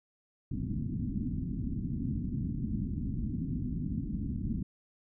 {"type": "low-pass noise", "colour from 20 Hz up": "white", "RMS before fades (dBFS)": -34, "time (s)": [0.51, 4.63], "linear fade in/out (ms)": 5, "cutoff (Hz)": 270, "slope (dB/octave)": 48, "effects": []}